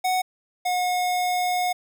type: tone pair in turn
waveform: square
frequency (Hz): 740 / 723.9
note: F#5 / F#5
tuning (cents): 0 / -38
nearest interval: unison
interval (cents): 38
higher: first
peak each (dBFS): -21 / -22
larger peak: first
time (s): 0.04-0.22 / 0.65-1.73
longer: second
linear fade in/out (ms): 10
effects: none